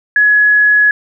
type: tone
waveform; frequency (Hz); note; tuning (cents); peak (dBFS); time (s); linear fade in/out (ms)
sine; 1687; G#6; +27; -6; 0.16-0.91; 2
effects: none